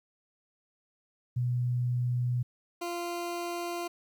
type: tone pair in turn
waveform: sine / 20% pulse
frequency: 123.1 / 346.3 Hz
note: B2 / F4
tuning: -5 / -15 cents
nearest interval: octave + tritone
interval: 1790 cents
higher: second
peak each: -26 / -28 dBFS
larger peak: first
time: 1.36-2.43 / 2.81-3.88 s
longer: neither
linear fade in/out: 10 ms
effects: 11-bit